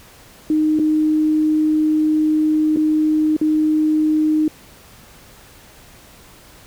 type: tone with dropouts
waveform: sine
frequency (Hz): 308.8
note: D#4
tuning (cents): -13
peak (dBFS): -13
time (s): 0.5-4.48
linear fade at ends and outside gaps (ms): 2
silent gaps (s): 0.79-0.796 / 2.762-2.77 / 3.366-3.413
effects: pink hiss -45 dBFS RMS until 6.66 s